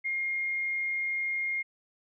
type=tone; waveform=sine; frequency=2131 Hz; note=C7; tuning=31 cents sharp; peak=-28 dBFS; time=0.04-1.63 s; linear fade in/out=20 ms; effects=none